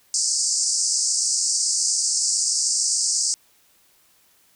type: band-pass noise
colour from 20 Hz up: white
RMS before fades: -22 dBFS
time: 0.14-3.34 s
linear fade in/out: 0 ms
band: 4700 to 8700 Hz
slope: 96 dB/octave
effects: white hiss -59 dBFS RMS until 4.55 s